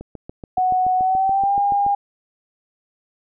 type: click train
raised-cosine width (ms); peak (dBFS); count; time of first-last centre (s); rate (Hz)
2; -20; 14; 0.01-1.864; 7.01
type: tone with pitch glide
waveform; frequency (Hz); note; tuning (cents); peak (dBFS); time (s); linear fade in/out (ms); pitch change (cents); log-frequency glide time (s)
sine; 740 to 807; F#5 to G#5; 0 to -50; -15; 0.57-1.95; 5; +150; 0.97-1.58
effects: none